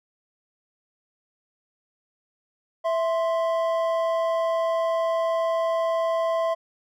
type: tone pair together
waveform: triangle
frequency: 659.6 / 1047 Hz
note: E5 / C6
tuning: +1 / +1 cents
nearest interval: minor sixth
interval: 800 cents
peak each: -20 / -27 dBFS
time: 2.84-6.55 s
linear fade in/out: 20 ms
effects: none